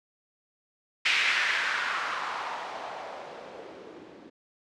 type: noise with low-pass filter sweep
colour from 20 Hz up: violet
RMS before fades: -31 dBFS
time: 1.05-4.3 s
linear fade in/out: 10 ms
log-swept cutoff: 2400 to 300 Hz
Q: 2.3
effects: low-pass 5000 Hz 12 dB/octave